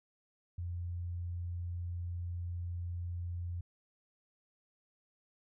sine tone with vibrato, 87.31 Hz, F2, in tune, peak -36 dBFS, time 0.58-3.61 s, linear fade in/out 5 ms, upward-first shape sine, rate 20 Hz, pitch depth 28 cents each way, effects none

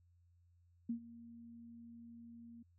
sine tone with ADSR envelope, 233.1 Hz, A#3, in tune, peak -34 dBFS, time 0.89-2.63 s, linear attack 7 ms, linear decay 94 ms, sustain -18 dB, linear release 9 ms, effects added 87 Hz sine -67 dBFS peak until 2.78 s

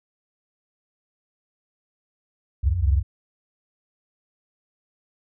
sine tone cluster, 65.7 / 69.2 / 88.8 Hz, C2 / C#2 / F2, +8 / -2 / +29 cents, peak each -22 dBFS, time 2.63-3.03 s, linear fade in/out 20 ms, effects none

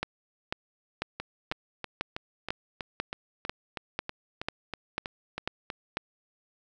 two click trains, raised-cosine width 0.3 ms, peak -18 / -13 dBFS, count 15 / 13, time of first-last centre 1.2-5.702 / 0.03-5.971 s, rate 3.11 / 2.02 Hz, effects none

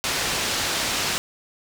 white low-pass noise, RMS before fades -25 dBFS, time 0.04-1.18 s, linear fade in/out 0 ms, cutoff 5700 Hz, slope 12 dB/octave, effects none

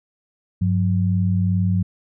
sine tone pair together, 98.19 / 180.7 Hz, G2 / F#3, +3 / -41 cents, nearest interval major seventh, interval 1056 cents, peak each -18 / -20 dBFS, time 0.61-1.83 s, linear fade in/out 10 ms, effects none

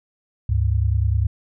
sine tone pair together, 72.27 / 102.2 Hz, D2 / G#2, -27 / -27 cents, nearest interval tritone, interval 600 cents, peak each -19 dBFS, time 0.49-1.27 s, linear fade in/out 5 ms, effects none

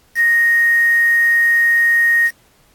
sine tone with quantisation, 1864.7 Hz, A#6, in tune, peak -10 dBFS, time 0.15-2.31 s, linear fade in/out 50 ms, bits 5, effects pink hiss -54 dBFS RMS until 2.74 s + AAC 64 kbps

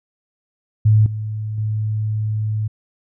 sine tone with level steps, 107.7 Hz, A2, 37 cents flat, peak -9 / -22 / -18 dBFS, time 0.85-2.68 s, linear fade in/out 10 ms, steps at 1.06 / 1.58 s, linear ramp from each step 2 ms, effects none

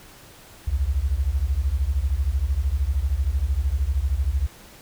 sine beating tone pair, 61.74 / 74.74 Hz, B1 / D2, 0 / +31 cents, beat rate 13 Hz, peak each -22 dBFS, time 0.67-4.47 s, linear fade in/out 10 ms, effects tanh soft clip ceiling -12 dBFS + pink hiss -47 dBFS RMS until 4.81 s

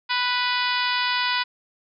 harmonic tone, 493.9 Hz, B4, in tune, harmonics 2 / 3 / 4 / 5 / 6 / 7 / 8 / 9 / 10, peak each -26 / -28 / -29 / -30 / -31 / -31 / -32 / -33 / -33 dBFS, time 0.09-1.44 s, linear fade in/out 20 ms, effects none

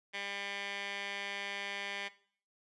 15% pulse tone with band-pass filter, 200 Hz, G3, 35 cents sharp, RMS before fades -40 dBFS, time 0.13-2.09 s, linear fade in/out 20 ms, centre 2500 Hz, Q 2.7, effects noise-tail reverb RT60 0.5 s tail -17 dB re dry + resampled to 24000 Hz

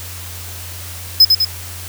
square tone with echo, 5100 Hz, D#8, 42 cents sharp, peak -4 dBFS, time 1.2-1.25 s, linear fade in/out 5 ms, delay 100 ms, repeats 2, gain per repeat -4 dB, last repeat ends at 1.45 s, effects added 88 Hz sine -31 dBFS peak until 1.88 s + white hiss -32 dBFS RMS until 1.88 s

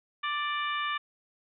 harmonic tone with a mistuned harmonic, 588 Hz, D5, 2 cents sharp, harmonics 2 / 3 / 4 / 5 / 6, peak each -31 / -35 / -37 / -39 / -41 dBFS, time 0.23-0.98 s, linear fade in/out 10 ms, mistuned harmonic 6, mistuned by +26 cents, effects none

